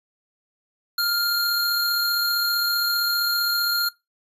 square tone pair together, 1396.9 / 4226 Hz, F6 / C8, 0 / +16 cents, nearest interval octave + perfect fifth, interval 1916 cents, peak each -25 / -22 dBFS, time 0.98-3.89 s, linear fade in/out 5 ms, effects noise-tail reverb RT60 0.2 s tail -20 dB re dry + resampled to 32000 Hz

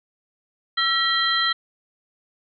sine tone cluster, 1339 / 1916 / 3205 / 4040 Hz, E6 / A#6 / G7 / B7, +27 / +47 / +38 / +39 cents, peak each -24 dBFS, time 0.77-1.53 s, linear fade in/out 10 ms, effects none

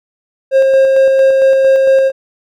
triangle tone with tremolo, 535 Hz, C5, 38 cents sharp, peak -3 dBFS, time 0.51-2.12 s, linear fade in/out 50 ms, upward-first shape square, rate 4.4 Hz, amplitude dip 25%, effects none

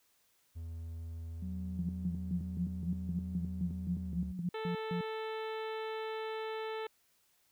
triangle tone with pitch glide, 82.41 to 73.84 Hz, E2 to D2, 0 to +10 cents, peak -38 dBFS, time 0.55-4.33 s, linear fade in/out 20 ms, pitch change -190 cents, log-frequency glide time 4.03-4.16 s
sine tone, 183.9 Hz, F#3, 10 cents flat, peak -39 dBFS, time 1.42-4.49 s, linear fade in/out 5 ms
sine tone bursts, 174.61 Hz, F3, in tune, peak -33 dBFS, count 13, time 1.79-5.01 s, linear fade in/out 2 ms, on 100 ms, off 160 ms
harmonic tone, 440 Hz, A4, in tune, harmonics 1 / 2 / 3 / 4 / 5 / 6 / 7 / 8 / 9, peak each -38 / -44 / -48 / -50 / -52 / -54 / -55 / -56 / -57 dBFS, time 4.54-6.87 s, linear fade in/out 5 ms
effects white hiss -72 dBFS RMS until 7.51 s

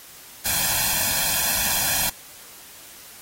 white noise with comb filter, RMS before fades -22 dBFS, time 0.45-2.1 s, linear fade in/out 10 ms, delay 1.2 ms, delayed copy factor +1, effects white hiss -44 dBFS RMS until 3.21 s + AAC 48 kbps

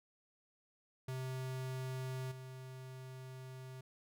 square tone with level steps, 130 Hz, C3, 11 cents flat, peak -40 / -48 dBFS, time 1.08-3.81 s, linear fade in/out 5 ms, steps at 2.31 s, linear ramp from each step 10 ms, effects none

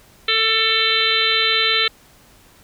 harmonic tone, 445.2 Hz, A4, 20 cents sharp, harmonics 1 / 3 / 4 / 5 / 6 / 7 / 8 / 9, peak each -27 / -24 / -25 / -22 / -26 / -22 / -22 / -21 dBFS, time 0.28-1.88 s, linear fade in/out 5 ms, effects pink hiss -50 dBFS RMS until 2.63 s

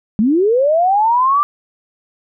sine linear sweep, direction up, 197.9 to 1188 Hz, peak -10 dBFS, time 0.19-1.43 s, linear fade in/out 0 ms, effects none

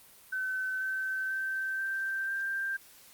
sine tone with pitch steps, 1524 / 1538.2 / 1552.4 / 1566.8 / 1581.4 Hz, G6 / G6 / G6 / G6 / G6, -49 / -33 / -17 / -1 / +15 cents, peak -30 dBFS, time 0.32-2.77 s, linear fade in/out 10 ms, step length 490 ms, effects white hiss -56 dBFS RMS until 3.13 s + Opus 32 kbps

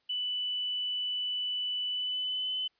sine tone with pitch glide, 2980 to 3025 Hz, F#7 to F#7, +12 to +38 cents, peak -30 dBFS, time 0.09-2.68 s, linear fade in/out 10 ms, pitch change +26 cents, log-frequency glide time 1.89-2.54 s, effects white hiss -73 dBFS RMS until 2.79 s + resampled to 11025 Hz

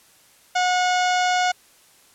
harmonic tone with a mistuned harmonic, 727 Hz, F#5, 31 cents flat, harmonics 1 / 2 / 3 / 4 / 5 / 6 / 7 / 8 / 9 / 10, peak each -19 / -25 / -29 / -31 / -33 / -35 / -36 / -37 / -38 / -39 dBFS, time 0.55-1.52 s, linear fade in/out 10 ms, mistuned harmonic 5, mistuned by -49 cents, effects white hiss -54 dBFS RMS until 2.14 s + low-pass 12000 Hz 12 dB/octave

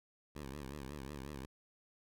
10% pulse tone with vibrato, 70 Hz, C#2, 18 cents sharp, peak -36 dBFS, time 0.35-1.46 s, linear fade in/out 10 ms, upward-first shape triangle, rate 5.5 Hz, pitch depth 160 cents each way, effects none

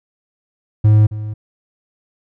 triangle tone with echo, 106.9 Hz, A2, 49 cents flat, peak -5 dBFS, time 0.84-1.07 s, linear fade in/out 10 ms, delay 270 ms, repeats 1, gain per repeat -15 dB, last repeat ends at 1.34 s, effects none

